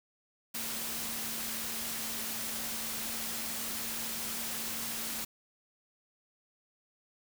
sine tone in noise, 226 Hz, A3, 47 cents sharp, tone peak -48 dBFS, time 0.54-5.25 s, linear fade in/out 10 ms, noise white, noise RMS -37 dBFS, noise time 0.54-5.25 s, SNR -14 dB, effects none

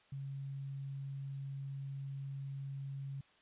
sine tone, 137.4 Hz, C#3, 15 cents flat, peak -40 dBFS, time 0.12-3.21 s, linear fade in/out 5 ms, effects white hiss -67 dBFS RMS until 3.41 s + resampled to 8000 Hz

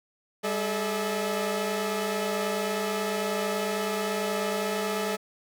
sawtooth tone cluster, 200 / 429.2 / 599 / 652 Hz, G3 / A4 / D5 / E5, +35 / -43 / +34 / -19 cents, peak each -29 / -26 / -32 / -30 dBFS, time 0.43-5.17 s, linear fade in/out 20 ms, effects none

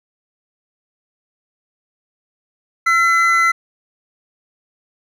triangle tone pair together, 1351 / 2024 Hz, E6 / B6, +42 / +42 cents, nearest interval perfect fifth, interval 700 cents, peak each -12 / -13 dBFS, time 2.86-3.52 s, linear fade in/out 10 ms, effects none

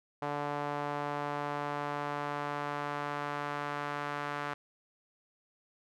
sawtooth tone with band-pass filter sweep, 145.5 Hz, D3, 16 cents flat, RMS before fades -36 dBFS, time 0.22-4.54 s, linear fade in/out 5 ms, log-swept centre 850 to 1300 Hz, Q 1.4, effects none

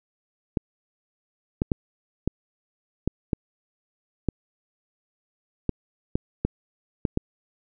clicks, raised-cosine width 3 ms, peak -9 dBFS, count 12, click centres 0.572 / 1.619 / 1.718 / 2.276 / 3.076 / 3.332 / 4.287 / 5.693 / 6.155 / 6.45 / 7.052 / 7.174 s, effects none

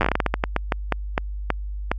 slowing click train, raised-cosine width 0.5 ms, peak -4 dBFS, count 18, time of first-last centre 0.01-1.916 s, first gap 9 ms, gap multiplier 1.27, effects added 50 Hz sine -27 dBFS peak until 1.98 s

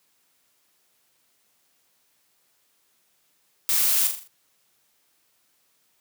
blue noise with echo, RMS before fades -22 dBFS, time 3.69-4.07 s, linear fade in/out 0 ms, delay 41 ms, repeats 5, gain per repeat -6 dB, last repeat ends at 4.275 s, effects white hiss -67 dBFS RMS until 6 s + high-pass 100 Hz 12 dB/octave

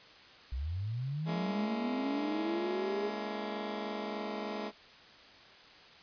sine linear sweep, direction up, 58.27 to 415.3 Hz, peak -33 dBFS, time 0.52-3.1 s, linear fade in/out 5 ms
15% pulse chord, A# half-diminished seventh, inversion third, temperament just, 209.8 / 233.1 / 279.7 / 335.6 Hz, G#3 / A#3 / C#4 / E4, +18 / 0 / +16 / +31 cents, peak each -32 / -38 / -38 / -38 dBFS, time 1.25-4.72 s, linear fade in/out 50 ms
effects white hiss -55 dBFS RMS until 6.02 s + resampled to 11025 Hz

